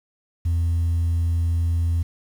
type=tone; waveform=sine; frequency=84.1 Hz; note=E2; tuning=35 cents sharp; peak=-16 dBFS; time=0.45-2.03 s; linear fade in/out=10 ms; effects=tanh soft clip ceiling -17 dBFS + 8-bit